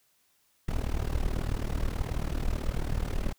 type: noise with amplitude modulation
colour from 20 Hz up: brown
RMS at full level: -26 dBFS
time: 0.68-3.33 s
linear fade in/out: 5 ms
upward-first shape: sine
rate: 38.4 Hz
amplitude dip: 85%
effects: white hiss -69 dBFS RMS until 3.38 s